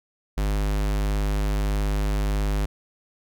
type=tone; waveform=square; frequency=50.8 Hz; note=G#1; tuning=38 cents flat; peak=-22 dBFS; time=0.37-2.66 s; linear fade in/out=10 ms; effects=none